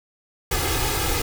pink noise with comb filter, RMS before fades -23 dBFS, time 0.51-1.22 s, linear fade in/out 5 ms, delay 2.4 ms, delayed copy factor +0.75, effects none

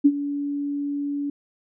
sine tone with ADSR envelope, 285.9 Hz, D4, 46 cents flat, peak -9 dBFS, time 0.04-1.3 s, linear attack 17 ms, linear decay 53 ms, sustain -15 dB, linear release 4 ms, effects none

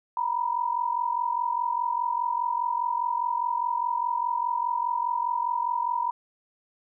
sine tone pair together, 940 / 984.9 Hz, A#5 / B5, +14 / -5 cents, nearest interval minor second, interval 81 cents, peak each -27 dBFS, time 0.17-6.11 s, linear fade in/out 2 ms, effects none

